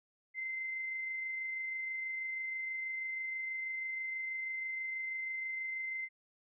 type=tone with amplitude modulation; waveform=sine; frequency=2074 Hz; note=C7; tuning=16 cents flat; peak=-35 dBFS; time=0.34-6.09 s; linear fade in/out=50 ms; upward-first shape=sine; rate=26.2 Hz; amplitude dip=25%; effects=none